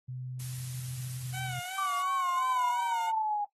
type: tone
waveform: sine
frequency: 127.2 Hz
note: C3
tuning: 48 cents flat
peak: -36 dBFS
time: 0.08-1.6 s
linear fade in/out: 10 ms
type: noise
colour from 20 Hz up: blue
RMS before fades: -43 dBFS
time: 0.39-2.03 s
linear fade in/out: 10 ms
type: tone with vibrato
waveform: 15% pulse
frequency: 740 Hz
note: F#5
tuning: in tune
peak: -32 dBFS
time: 1.33-3.11 s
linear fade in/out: 20 ms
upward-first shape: sine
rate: 2.8 Hz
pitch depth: 72 cents each way
type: linear sweep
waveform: sine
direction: down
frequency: 1174.7 to 818 Hz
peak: -28 dBFS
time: 1.78-3.45 s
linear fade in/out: 5 ms
effects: noise-tail reverb RT60 0.1 s tail -18 dB re dry + AAC 32 kbps